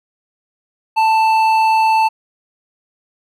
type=tone with hard clipping; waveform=sine; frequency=884 Hz; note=A5; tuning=8 cents sharp; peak=-12 dBFS; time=0.96-2.09 s; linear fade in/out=20 ms; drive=8 dB; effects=none